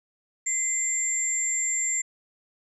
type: tone pair together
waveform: sine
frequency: 2057 / 7337 Hz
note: C7 / A#8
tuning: -30 / -28 cents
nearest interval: octave + minor seventh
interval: 2202 cents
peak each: -32 / -24 dBFS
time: 0.46-2.02 s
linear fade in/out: 10 ms
effects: none